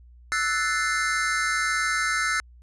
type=chord; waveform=square; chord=F# half-diminished seventh; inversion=third; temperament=equal; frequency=1318.5 / 1480 / 1760 / 2093 Hz; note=E6 / F#6 / A6 / C7; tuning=0 / 0 / 0 / 0 cents; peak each=-29 dBFS; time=0.32-2.4 s; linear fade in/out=0 ms; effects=added 60 Hz sine -47 dBFS peak until 2.62 s + resampled to 24000 Hz